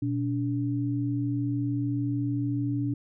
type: tone pair together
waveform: sine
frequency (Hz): 120.88 / 287.5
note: B2 / D4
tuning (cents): -37 / -37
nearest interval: octave + minor third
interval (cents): 1500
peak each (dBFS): -28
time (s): 0.02-2.94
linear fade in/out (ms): 5
effects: none